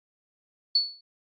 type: tone with exponential decay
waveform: sine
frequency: 4434 Hz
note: C#8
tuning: in tune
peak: -16 dBFS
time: 0.75-1.01 s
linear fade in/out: 5 ms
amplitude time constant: 56 ms
effects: AAC 48 kbps